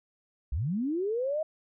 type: linear sweep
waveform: sine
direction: up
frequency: 52.1 to 642 Hz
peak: -27 dBFS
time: 0.52-1.43 s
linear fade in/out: 5 ms
effects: none